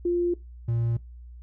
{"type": "tone pair in turn", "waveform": ["sine", "triangle"], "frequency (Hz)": [349.2, 116.53], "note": ["F4", "A#2"], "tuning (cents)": [0, 0], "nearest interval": "octave + perfect fifth", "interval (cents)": 1900, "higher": "first", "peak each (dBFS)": -21, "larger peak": "neither", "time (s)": [[0.05, 0.34], [0.68, 0.97]], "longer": "neither", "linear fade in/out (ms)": 5, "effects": ["noise-tail reverb RT60 0.2 s tail -20 dB re dry", "added 60 Hz sine -41 dBFS peak until 1.42 s"]}